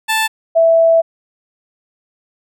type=tone pair in turn; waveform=15% pulse / sine; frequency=880 / 659.3 Hz; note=A5 / E5; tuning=0 / 0 cents; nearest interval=perfect fourth; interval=500 cents; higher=first; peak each=-7 dBFS; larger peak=neither; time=0.08-0.28 / 0.55-1.02 s; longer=second; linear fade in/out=20 ms; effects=none